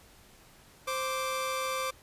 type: tone pair together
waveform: sawtooth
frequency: 523 / 1173.4 Hz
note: C5 / D6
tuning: -1 / -2 cents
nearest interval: octave + major second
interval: 1399 cents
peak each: -30 / -29 dBFS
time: 0.87-1.91 s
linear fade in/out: 10 ms
effects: pink hiss -57 dBFS RMS until 2.02 s + resampled to 32000 Hz